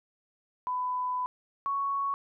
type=tone pair in turn; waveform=sine; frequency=1000 / 1111.5 Hz; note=B5 / C#6; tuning=+21 / +4 cents; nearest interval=major second; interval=183 cents; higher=second; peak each=-28 / -27 dBFS; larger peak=second; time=0.67-1.26 / 1.66-2.14 s; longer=first; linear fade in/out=0 ms; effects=none